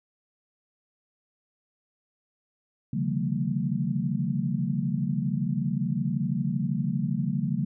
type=tone cluster; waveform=sine; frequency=136.1 / 148.5 / 173.8 / 194.2 / 226.9 Hz; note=C#3 / D3 / F3 / G3 / A#3; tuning=-31 / +20 / -8 / -16 / -47 cents; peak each=-31 dBFS; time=2.93-7.65 s; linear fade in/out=5 ms; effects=none